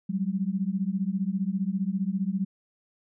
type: beating tone pair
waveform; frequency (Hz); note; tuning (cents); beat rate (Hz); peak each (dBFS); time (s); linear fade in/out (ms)
sine; 185 / 200; F#3 / G3; 0 / +35; 15; -28; 0.09-2.45; 10
effects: none